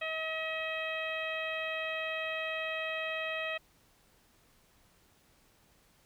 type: harmonic tone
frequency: 638 Hz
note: D#5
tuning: 43 cents sharp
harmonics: 1 / 2 / 3 / 4 / 5 / 6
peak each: -38 / -43 / -39 / -38 / -44 / -51 dBFS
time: 0.01-3.58 s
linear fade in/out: 10 ms
effects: pink hiss -66 dBFS RMS until 6.05 s